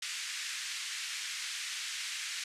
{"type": "band-pass noise", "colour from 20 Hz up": "pink", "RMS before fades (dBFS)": -39, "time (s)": [0.02, 2.44], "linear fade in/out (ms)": 5, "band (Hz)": [1800, 8300], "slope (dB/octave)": 24, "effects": ["resampled to 32000 Hz"]}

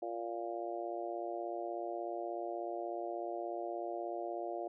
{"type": "harmonic tone", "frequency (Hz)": 116.54, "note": "A#2", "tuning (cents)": 0, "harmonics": [3, 4, 5, 6, 7], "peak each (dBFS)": [-42, -47, -43, -41, -52], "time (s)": [0.02, 4.68], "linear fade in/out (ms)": 5, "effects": []}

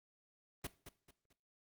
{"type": "noise with echo", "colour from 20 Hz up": "pink", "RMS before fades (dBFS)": -41, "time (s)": [0.64, 0.67], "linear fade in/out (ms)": 5, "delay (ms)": 220, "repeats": 3, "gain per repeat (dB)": -10, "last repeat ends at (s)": 1.33, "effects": ["noise-tail reverb RT60 0.4 s tail -17 dB re dry", "Opus 32 kbps"]}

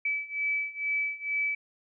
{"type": "beating tone pair", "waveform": "sine", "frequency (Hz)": [2299, 2301.2], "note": ["D7", "D7"], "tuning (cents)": [-37, -36], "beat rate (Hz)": 2.2, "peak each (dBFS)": [-32, -30], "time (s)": [0.05, 1.55], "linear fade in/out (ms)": 5, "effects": []}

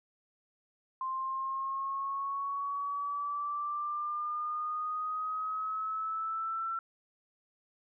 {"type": "exponential sweep", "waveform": "sine", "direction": "up", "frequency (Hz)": [1046.5, 1346], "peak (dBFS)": -32, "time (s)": [1.01, 6.79], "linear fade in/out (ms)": 2, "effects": []}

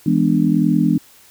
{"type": "chord", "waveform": "sine", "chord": "E dominant seventh", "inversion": "none", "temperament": "just", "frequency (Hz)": [164.81, 206, 247.2, 296.7], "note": ["E3", "G#3", "B3", "D4"], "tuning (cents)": [0, -14, 2, 18], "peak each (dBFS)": -18, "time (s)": [0.06, 0.98], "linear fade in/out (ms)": 5, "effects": ["white hiss -48 dBFS RMS until 1.3 s"]}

